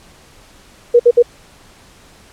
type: tone bursts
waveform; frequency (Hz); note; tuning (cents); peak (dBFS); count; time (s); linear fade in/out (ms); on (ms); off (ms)
sine; 479.2; A#4; +48; -4; 3; 0.94-1.226; 10; 56; 59
effects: pink hiss -45 dBFS RMS until 2.32 s + low-pass 10000 Hz 12 dB/octave